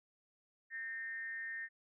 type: tone with frequency modulation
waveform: sine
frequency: 1828 Hz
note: A#6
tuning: 34 cents flat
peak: -40 dBFS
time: 0.7-1.69 s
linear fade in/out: 50 ms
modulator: 240 Hz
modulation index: 0.42
effects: none